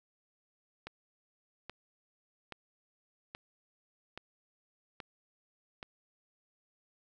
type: click train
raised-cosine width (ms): 0.3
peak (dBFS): -26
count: 7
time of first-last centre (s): 0.87-5.829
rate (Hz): 1.21
effects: none

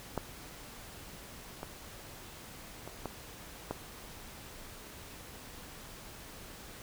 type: clicks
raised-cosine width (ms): 1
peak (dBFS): -18 / -25 / -29 / -22 / -20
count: 5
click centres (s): 0.177 / 1.631 / 2.876 / 3.057 / 3.71
effects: pink hiss -49 dBFS RMS until 6.82 s

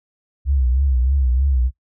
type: tone with vibrato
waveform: sine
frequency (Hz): 65.41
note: C2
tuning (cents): 0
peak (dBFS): -14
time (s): 0.45-1.71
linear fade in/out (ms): 50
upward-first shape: triangle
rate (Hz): 3.2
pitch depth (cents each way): 140
effects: noise-tail reverb RT60 0.1 s tail -19 dB re dry

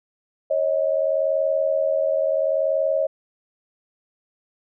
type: tone pair together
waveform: sine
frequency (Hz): 548 / 628.7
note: C#5 / D#5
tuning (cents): -20 / +18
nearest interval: major second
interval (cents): 238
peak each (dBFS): -21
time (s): 0.5-3.07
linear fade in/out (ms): 10
effects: none

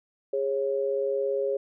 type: tone pair together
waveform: sine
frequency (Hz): 410.2 / 547.6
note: G#4 / C#5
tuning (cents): -21 / -21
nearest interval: perfect fourth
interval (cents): 500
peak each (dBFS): -27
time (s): 0.33-1.57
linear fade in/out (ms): 5
effects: none

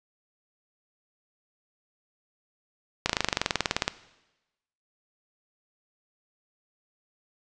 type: slowing click train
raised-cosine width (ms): 0.2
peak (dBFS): -5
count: 19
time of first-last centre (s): 3.06-3.88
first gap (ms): 35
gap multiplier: 1.03
effects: noise-tail reverb RT60 1.0 s tail -17 dB re dry + resampled to 22050 Hz

